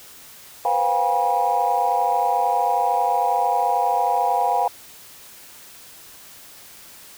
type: tone cluster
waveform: sine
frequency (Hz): 488.8 / 518 / 715 / 808 / 967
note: B4 / C5 / F5 / G#5 / B5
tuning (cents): -18 / -17 / +41 / -48 / -37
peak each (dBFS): -29 / -29 / -21 / -20 / -24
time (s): 0.65-4.68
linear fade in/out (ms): 2
effects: tanh soft clip ceiling -8 dBFS + white hiss -44 dBFS RMS until 7.17 s